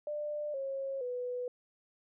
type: tone with pitch steps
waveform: sine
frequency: 595 / 542.5 / 494.6 Hz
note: D5 / C#5 / B4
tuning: +22 / -37 / +3 cents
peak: -34 dBFS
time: 0.07-1.48 s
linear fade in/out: 2 ms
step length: 470 ms
effects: none